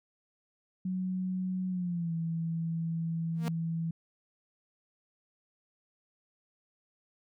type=tone with pitch glide; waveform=sine; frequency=185 to 164.82 Hz; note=F#3 to E3; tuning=0 to 0 cents; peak=-30 dBFS; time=0.85-3.91 s; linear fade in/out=5 ms; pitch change=-200 cents; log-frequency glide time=1.69-2.13 s
type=tone with exponential growth; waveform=sawtooth; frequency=233.1 Hz; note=A#3; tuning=in tune; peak=-27 dBFS; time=3.34-3.48 s; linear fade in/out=0 ms; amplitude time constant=29 ms
effects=none